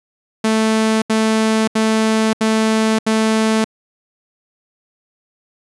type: tone bursts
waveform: sawtooth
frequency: 220 Hz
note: A3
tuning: in tune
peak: -9 dBFS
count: 5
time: 0.44-3.644 s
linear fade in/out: 5 ms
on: 580 ms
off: 76 ms
effects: resampled to 24000 Hz